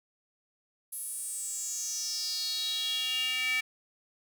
square tone with high-pass filter sweep, 255.7 Hz, C4, 40 cents flat, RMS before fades -33 dBFS, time 0.92-3.61 s, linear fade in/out 10 ms, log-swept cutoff 11000 to 2200 Hz, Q 6.6, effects none

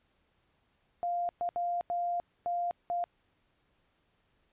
sine tone bursts at uneven times, 698.5 Hz, F5, in tune, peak -29 dBFS, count 6, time 1.03-1.29 / 1.41-1.49 / 1.56-1.81 / 1.9-2.2 / 2.46-2.71 / 2.9-3.04 s, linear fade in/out 0 ms, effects pink hiss -73 dBFS RMS until 4.52 s + resampled to 8000 Hz

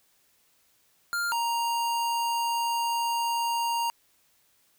square tone pair in turn, 1400 / 934.4 Hz, F6 / A#5, +4 / +4 cents, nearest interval perfect fifth, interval 700 cents, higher first, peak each -27 / -26 dBFS, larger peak second, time 1.13-1.32 / 1.32-3.9 s, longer second, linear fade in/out 0 ms, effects white hiss -66 dBFS RMS until 4.78 s

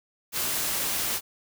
white noise, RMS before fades -28 dBFS, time 0.32-1.21 s, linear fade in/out 50 ms, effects none

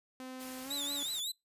sawtooth tone with pitch glide, 257.8 to 284.4 Hz, C4 to C#4, -26 to +45 cents, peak -39 dBFS, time 0.2-1.03 s, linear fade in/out 0 ms, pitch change +171 cents, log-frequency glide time 0.63-0.73 s
white noise, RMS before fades -48 dBFS, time 0.39-1.21 s, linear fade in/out 20 ms
sawtooth tone with vibrato, 3711 Hz, A#7, 9 cents flat, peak -32 dBFS, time 0.7-1.32 s, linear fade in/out 10 ms, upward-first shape triangle, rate 5.4 Hz, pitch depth 160 cents each way
effects noise-tail reverb RT60 0.2 s tail -25 dB re dry + resampled to 32000 Hz

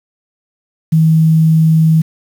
sine tone with quantisation, 160 Hz, D#3, 49 cents sharp, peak -6 dBFS, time 0.92-2.02 s, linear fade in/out 10 ms, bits 6, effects none

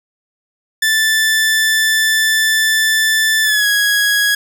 sawtooth tone with pitch glide, 1760 to 1661.2 Hz, A6 to G#6, 0 to 0 cents, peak -8 dBFS, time 0.82-4.35 s, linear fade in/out 5 ms, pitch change -100 cents, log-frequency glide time 3.43-3.66 s, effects none

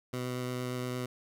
15% pulse tone with vibrato, 125.3 Hz, B2, 25 cents sharp, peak -27 dBFS, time 0.13-1.06 s, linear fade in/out 5 ms, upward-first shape triangle, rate 8.6 Hz, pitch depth 12 cents each way, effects none

